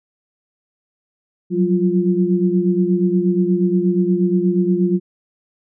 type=tone cluster; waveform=sine; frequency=180.6 / 189 / 349.7 Hz; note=F#3 / F#3 / F4; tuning=-42 / +37 / +2 cents; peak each=-18 dBFS; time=1.5-5 s; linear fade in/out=50 ms; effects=none